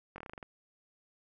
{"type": "slowing click train", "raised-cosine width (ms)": 0.5, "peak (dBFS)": -29, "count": 9, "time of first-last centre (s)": [0.16, 0.428], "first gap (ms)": 21, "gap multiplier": 1.13, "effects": []}